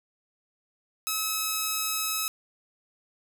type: tone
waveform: 5% pulse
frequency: 1287 Hz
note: E6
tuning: 42 cents flat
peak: -15 dBFS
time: 1.07-2.28 s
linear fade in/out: 0 ms
effects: none